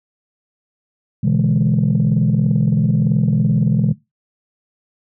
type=chord; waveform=sine; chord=E dominant seventh; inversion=second; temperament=equal; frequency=123.47 / 146.83 / 164.81 / 207.7 Hz; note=B2 / D3 / E3 / G#3; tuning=0 / 0 / 0 / 0 cents; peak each=-17 dBFS; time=1.23-3.93 s; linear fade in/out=10 ms; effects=noise-tail reverb RT60 0.2 s tail -18 dB re dry + tanh soft clip ceiling -7 dBFS